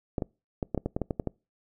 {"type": "clicks", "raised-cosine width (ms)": 2, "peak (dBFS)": -15, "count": 11, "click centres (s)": [0.182, 0.222, 0.628, 0.747, 0.777, 0.86, 0.965, 1.017, 1.108, 1.198, 1.273], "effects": ["noise-tail reverb RT60 0.3 s tail -26 dB re dry"]}